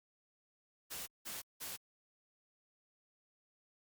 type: noise bursts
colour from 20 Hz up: white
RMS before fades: -44 dBFS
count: 3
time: 0.9-1.77 s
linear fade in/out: 20 ms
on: 170 ms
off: 180 ms
effects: Opus 48 kbps